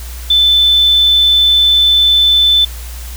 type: tone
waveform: sine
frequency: 3520 Hz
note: A7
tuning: in tune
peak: -6 dBFS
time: 0.3-2.65 s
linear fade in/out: 5 ms
effects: added 60 Hz sine -24 dBFS peak until 3.16 s + white hiss -33 dBFS RMS until 3.16 s